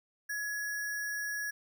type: tone with sample-and-hold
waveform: sine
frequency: 1682 Hz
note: G#6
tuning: 22 cents sharp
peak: -33 dBFS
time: 0.29-1.51 s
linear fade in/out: 10 ms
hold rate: 7350 Hz
effects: none